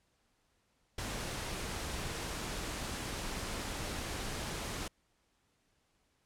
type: noise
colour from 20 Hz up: pink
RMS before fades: -39 dBFS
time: 0.98-4.88 s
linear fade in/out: 5 ms
effects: pink hiss -75 dBFS RMS until 6.25 s + low-pass 10000 Hz 12 dB/octave